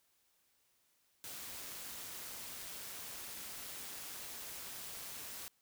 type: noise with amplitude modulation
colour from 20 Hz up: white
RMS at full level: -45 dBFS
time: 1.24-5.48 s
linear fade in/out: 0 ms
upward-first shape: sine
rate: 193 Hz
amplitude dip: 40%
effects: white hiss -75 dBFS RMS until 5.61 s